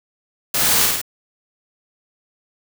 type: noise with echo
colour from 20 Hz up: white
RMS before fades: -19 dBFS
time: 0.54-0.86 s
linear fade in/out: 5 ms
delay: 52 ms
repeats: 3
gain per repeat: -2 dB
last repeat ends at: 1.016 s
effects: none